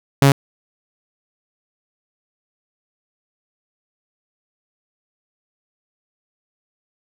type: tone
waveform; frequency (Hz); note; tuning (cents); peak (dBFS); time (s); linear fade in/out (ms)
sawtooth; 138.5; C#3; -1; -5; 0.22-0.32; 2
effects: none